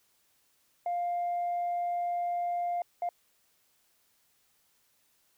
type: tone bursts at uneven times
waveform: sine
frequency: 701 Hz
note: F5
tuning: 6 cents sharp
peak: -27 dBFS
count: 2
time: 0.86-2.82 / 3.02-3.09 s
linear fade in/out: 2 ms
effects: tanh soft clip ceiling -26 dBFS + white hiss -70 dBFS RMS until 5.37 s